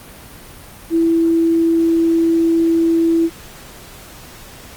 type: tone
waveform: sine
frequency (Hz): 330.8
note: E4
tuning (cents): +6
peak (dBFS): -11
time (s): 0.9-3.3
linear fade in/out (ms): 50
effects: pink hiss -38 dBFS RMS until 4.76 s + Opus 32 kbps

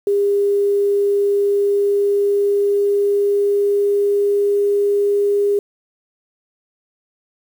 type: tone with pitch glide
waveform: sine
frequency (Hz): 403.6 to 406.2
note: G#4 to G#4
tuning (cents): -49 to -38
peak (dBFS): -13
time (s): 0.07-5.59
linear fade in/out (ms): 2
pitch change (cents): +11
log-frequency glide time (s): 1.38-5.15
effects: 7-bit

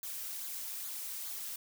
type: noise with flanger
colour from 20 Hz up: blue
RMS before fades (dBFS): -41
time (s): 0.03-1.56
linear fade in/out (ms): 2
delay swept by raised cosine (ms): 0.36 to 2.76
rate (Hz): 2.4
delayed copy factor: -0.5
effects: none

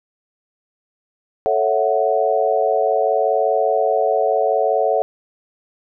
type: chord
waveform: sine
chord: F# minor seventh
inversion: first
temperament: equal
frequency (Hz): 440 / 554.4 / 659.3 / 740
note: A4 / C#5 / E5 / F#5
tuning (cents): 0 / 0 / 0 / 0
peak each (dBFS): -20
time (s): 1.46-5.02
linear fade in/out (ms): 0
effects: none

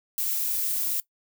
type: noise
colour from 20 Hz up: violet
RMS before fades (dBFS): -27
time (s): 0.18-1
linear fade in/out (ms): 0
effects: noise-tail reverb RT60 0.1 s tail -19 dB re dry

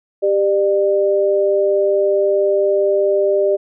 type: tone pair together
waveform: sine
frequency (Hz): 394.6 / 599.1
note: G4 / D5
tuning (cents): +11 / +34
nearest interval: perfect fifth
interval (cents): 723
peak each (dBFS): -15 / -15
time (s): 0.22-3.57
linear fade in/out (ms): 20
effects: none

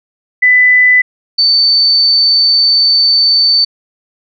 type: tone pair in turn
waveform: sine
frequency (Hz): 1997 / 4539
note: B6 / C#8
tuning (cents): +19 / +40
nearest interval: octave + major second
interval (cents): 1421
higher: second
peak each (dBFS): -4 / -6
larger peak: first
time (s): 0.42-1.02 / 1.38-3.65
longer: second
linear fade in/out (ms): 10
effects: none

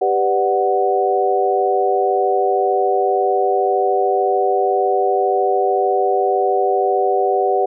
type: chord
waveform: sine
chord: G major seventh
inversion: none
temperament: equal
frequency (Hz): 392 / 493.9 / 587.3 / 740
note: G4 / B4 / D5 / F#5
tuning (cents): 0 / 0 / 0 / 0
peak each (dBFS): -18 / -21 / -23 / -17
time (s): 0.01-7.66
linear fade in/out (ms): 10
effects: none

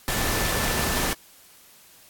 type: tone in noise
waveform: sine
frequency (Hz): 1760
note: A6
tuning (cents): 0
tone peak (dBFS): -34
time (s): 0.08-1.13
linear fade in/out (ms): 0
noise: pink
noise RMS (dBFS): -25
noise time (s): 0.08-1.13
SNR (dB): -12
effects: white hiss -52 dBFS RMS until 2.09 s + AAC 64 kbps

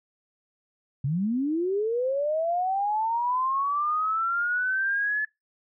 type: linear sweep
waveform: sine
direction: up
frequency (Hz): 127.8 to 1729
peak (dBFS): -23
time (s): 1.04-5.25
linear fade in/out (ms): 5
effects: noise-tail reverb RT60 0.2 s tail -23 dB re dry

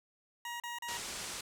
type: tone bursts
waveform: 20% pulse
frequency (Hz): 950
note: A#5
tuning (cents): +33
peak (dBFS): -34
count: 3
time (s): 0.45-0.972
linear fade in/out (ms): 2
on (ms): 150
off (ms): 36
type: low-pass noise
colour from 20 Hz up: white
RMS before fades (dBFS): -42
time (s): 0.88-1.41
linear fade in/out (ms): 5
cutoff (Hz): 8900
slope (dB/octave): 24
effects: none

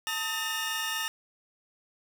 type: tone cluster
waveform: sawtooth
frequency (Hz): 891 / 1265 / 1806 / 2845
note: A5 / D#6 / A6 / F7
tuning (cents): +22 / +28 / +45 / +31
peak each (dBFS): -35 / -34 / -30 / -31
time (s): 0.07-1.08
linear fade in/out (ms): 0
effects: none

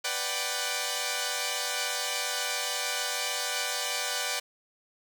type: chord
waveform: 5% pulse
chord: G major seventh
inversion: first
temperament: equal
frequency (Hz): 493.9 / 587.3 / 740 / 784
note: B4 / D5 / F#5 / G5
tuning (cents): 0 / 0 / 0 / 0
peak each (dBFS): -24 / -22 / -24 / -23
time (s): 0.04-4.4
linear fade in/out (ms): 10
effects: none

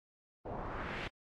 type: noise with low-pass filter sweep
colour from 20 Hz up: pink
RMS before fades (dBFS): -41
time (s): 0.45-1.08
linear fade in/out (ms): 10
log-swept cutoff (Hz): 660 to 2900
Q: 1.8
effects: AAC 48 kbps

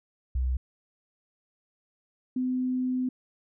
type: tone pair in turn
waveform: sine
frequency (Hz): 63.6 / 254.4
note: C2 / C4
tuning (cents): -48 / -48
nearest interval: 2 octaves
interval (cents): 2400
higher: second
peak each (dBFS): -24 / -25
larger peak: first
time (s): 0.35-0.57 / 2.36-3.09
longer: second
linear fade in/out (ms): 5
effects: none

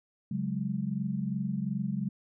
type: chord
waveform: sine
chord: C# suspended fourth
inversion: none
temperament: equal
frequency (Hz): 138.59 / 185 / 207.7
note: C#3 / F#3 / G#3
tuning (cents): 0 / 0 / 0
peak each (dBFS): -35 / -33 / -33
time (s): 0.31-2.09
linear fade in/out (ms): 5
effects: none

